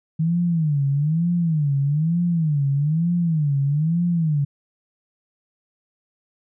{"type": "tone with vibrato", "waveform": "sine", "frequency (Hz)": 155.56, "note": "D#3", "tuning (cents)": 0, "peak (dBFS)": -17, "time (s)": [0.19, 4.45], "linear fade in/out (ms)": 10, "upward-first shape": "sine", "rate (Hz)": 1.1, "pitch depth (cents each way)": 200, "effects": []}